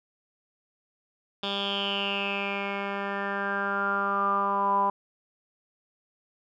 10% pulse tone with low-pass filter sweep, 199.2 Hz, G3, 28 cents sharp, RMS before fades -28 dBFS, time 1.43-4.9 s, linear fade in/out 2 ms, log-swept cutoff 3600 to 950 Hz, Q 8.9, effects none

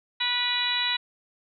harmonic tone, 489.1 Hz, B4, 17 cents flat, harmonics 2 / 3 / 4 / 5 / 6 / 7 / 8, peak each -34 / -36 / -31 / -33 / -33 / -35 / -26 dBFS, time 0.2-0.97 s, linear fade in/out 10 ms, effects none

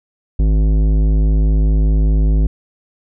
triangle tone with tanh clipping, 52.4 Hz, G#1, 16 cents sharp, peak -12 dBFS, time 0.39-2.47 s, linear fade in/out 5 ms, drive 18 dB, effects none

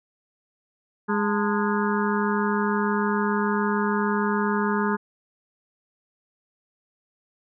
harmonic tone with a mistuned harmonic, 206.7 Hz, G#3, 8 cents flat, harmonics 1 / 2 / 4 / 5 / 6 / 7 / 8, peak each -24 / -27 / -30 / -31 / -32 / -32 / -33 dBFS, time 1.08-4.97 s, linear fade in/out 20 ms, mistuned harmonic 4, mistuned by +130 cents, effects none

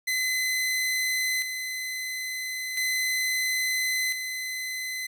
sawtooth tone with tremolo, 2032 Hz, B6, 49 cents sharp, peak -21 dBFS, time 0.07-5.07 s, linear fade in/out 10 ms, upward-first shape square, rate 0.37 Hz, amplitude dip 50%, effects none

